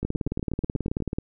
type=two click trains; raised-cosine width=3 ms; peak=-17 / -14 dBFS; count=9 / 22; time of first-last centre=0.03-1.003 / 0.05-1.185 s; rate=8.22 / 18.5 Hz; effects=none